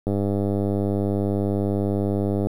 click train, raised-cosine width 2 ms, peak -11 dBFS, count 241, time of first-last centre 0.07-2.47 s, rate 100 Hz, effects 8-bit

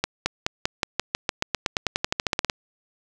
accelerating click train, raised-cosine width 0.2 ms, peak -4 dBFS, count 22, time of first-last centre 0.04-2.498 s, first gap 220 ms, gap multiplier 0.93, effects none

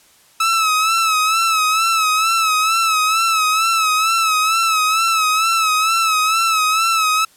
sawtooth tone with vibrato, 1300 Hz, E6, 24 cents flat, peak -10 dBFS, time 0.4-7.25 s, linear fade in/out 5 ms, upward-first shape sine, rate 2.2 Hz, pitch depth 60 cents each way, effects white hiss -51 dBFS RMS until 7.36 s + low-pass 12000 Hz 12 dB/octave

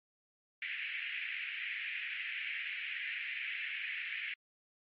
white band-pass noise, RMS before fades -40 dBFS, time 0.62-4.34 s, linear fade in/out 2 ms, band 1800 to 2700 Hz, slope 48 dB/octave, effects MP3 32 kbps

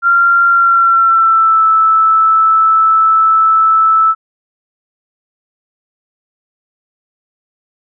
sine tone with pitch glide, 1383 to 1313.7 Hz, F6 to E6, -17 to -6 cents, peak -6 dBFS, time 0.02-4.15 s, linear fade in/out 50 ms, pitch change -89 cents, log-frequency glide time 0.48-1.65 s, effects none

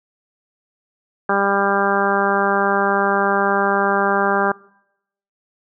harmonic tone, 198.7 Hz, G3, 24 cents sharp, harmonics 1 / 2 / 3 / 4 / 5 / 6 / 7 / 8, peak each -25 / -22 / -24 / -21 / -25 / -22 / -24 / -23 dBFS, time 1.29-4.52 s, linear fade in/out 5 ms, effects noise-tail reverb RT60 0.8 s tail -24 dB re dry

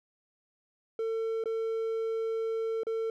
triangle tone with dropouts, 450 Hz, A4, 39 cents sharp, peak -27 dBFS, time 0.99-3.1 s, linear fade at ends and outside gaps 2 ms, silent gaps 1.439-1.457 / 2.834-2.868 s, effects none

